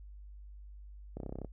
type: clicks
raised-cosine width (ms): 2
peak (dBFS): -27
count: 10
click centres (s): 1.17 / 1.202 / 1.233 / 1.263 / 1.294 / 1.325 / 1.356 / 1.387 / 1.417 / 1.447
effects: noise-tail reverb RT60 0.1 s tail -22 dB re dry + added 50 Hz sine -47 dBFS peak until 1.52 s